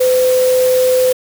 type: tone in noise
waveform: sine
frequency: 509 Hz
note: C5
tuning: 48 cents flat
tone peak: -9 dBFS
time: 0-1.13 s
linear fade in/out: 10 ms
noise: white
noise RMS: -24 dBFS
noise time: 0-1.13 s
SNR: +12 dB
effects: none